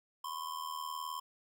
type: ring-modulated tone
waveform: square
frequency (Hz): 1046.5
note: C6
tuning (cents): 0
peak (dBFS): -36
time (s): 0.24-1.2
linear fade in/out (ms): 5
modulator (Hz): 39.7
effects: 13-bit